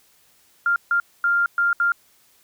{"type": "tone bursts at uneven times", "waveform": "sine", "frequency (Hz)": 1396.9, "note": "F6", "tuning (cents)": 0, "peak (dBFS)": -16, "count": 5, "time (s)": [[0.66, 0.76], [0.91, 1], [1.24, 1.46], [1.58, 1.73], [1.8, 1.92]], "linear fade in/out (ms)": 2, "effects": ["white hiss -58 dBFS RMS until 2.43 s"]}